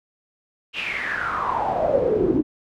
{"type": "noise with band-pass filter sweep", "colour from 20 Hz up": "brown", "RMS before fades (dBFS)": -22, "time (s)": [0.73, 2.43], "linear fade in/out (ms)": 50, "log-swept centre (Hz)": [2900, 290], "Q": 8.7, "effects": []}